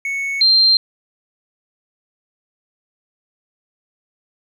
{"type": "tone pair in turn", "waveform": ["triangle", "sine"], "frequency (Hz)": [2212, 4164], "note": ["C#7", "C8"], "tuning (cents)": [-4, -9], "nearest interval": "major seventh", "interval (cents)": 1095, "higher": "second", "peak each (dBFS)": [-18, -9], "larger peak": "second", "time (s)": [[0.05, 0.41], [0.41, 0.77]], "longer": "neither", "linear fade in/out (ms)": 2, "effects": []}